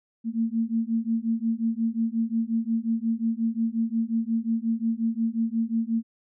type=beating tone pair; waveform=sine; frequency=224.6 / 230.2 Hz; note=A3 / A#3; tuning=+36 / -22 cents; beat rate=5.6 Hz; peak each=-26 dBFS; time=0.24-6.03 s; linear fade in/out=50 ms; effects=none